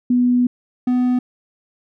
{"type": "tone pair in turn", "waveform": ["sine", "triangle"], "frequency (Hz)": [246.4, 249.4], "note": ["B3", "B3"], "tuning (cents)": [-4, 17], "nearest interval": "unison", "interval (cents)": 21, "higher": "second", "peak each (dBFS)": -12, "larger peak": "neither", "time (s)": [[0.1, 0.47], [0.87, 1.19]], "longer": "first", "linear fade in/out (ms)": 5, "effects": []}